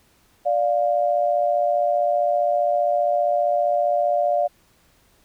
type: tone pair together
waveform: sine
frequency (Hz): 587.3 / 702.5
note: D5 / F5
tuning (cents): 0 / +10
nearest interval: minor third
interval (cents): 310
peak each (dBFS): -20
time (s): 0.45-4.48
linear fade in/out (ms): 20
effects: pink hiss -59 dBFS RMS until 5.24 s